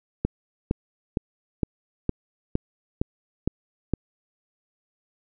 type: click train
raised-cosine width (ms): 3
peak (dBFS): -9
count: 9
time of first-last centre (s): 0.25-3.937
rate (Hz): 2.17
effects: none